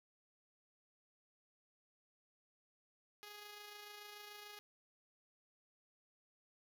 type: tone with amplitude modulation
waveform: 5% pulse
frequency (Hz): 415.3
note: G#4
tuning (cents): 0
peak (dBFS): -39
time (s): 3.23-4.59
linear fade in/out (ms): 0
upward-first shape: sine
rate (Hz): 26.9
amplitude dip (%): 35
effects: none